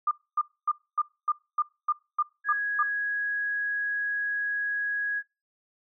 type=tone bursts; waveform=sine; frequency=1204 Hz; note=D6; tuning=43 cents sharp; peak=-21 dBFS; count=10; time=0.07-2.83 s; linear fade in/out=5 ms; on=42 ms; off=260 ms
type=tone; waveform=sine; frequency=1661.2 Hz; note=G#6; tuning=in tune; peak=-26 dBFS; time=2.44-5.23 s; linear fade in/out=50 ms
effects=noise-tail reverb RT60 0.3 s tail -25 dB re dry